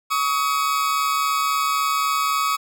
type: tone pair together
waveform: 40% pulse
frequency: 1126 / 1269.7 Hz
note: C#6 / D#6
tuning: +27 / +35 cents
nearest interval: major second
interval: 208 cents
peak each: -21 dBFS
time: 0.1-2.57 s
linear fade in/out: 20 ms
effects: none